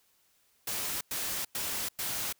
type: noise bursts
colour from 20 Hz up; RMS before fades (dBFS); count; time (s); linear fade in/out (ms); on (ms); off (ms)
white; -34; 4; 0.67-2.327; 5; 340; 99
effects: white hiss -69 dBFS RMS until 2.39 s